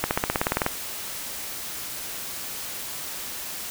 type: accelerating click train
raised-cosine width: 0.5 ms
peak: -6 dBFS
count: 12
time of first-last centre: 0.04-0.664 s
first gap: 69 ms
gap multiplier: 0.96
effects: white hiss -34 dBFS RMS until 3.7 s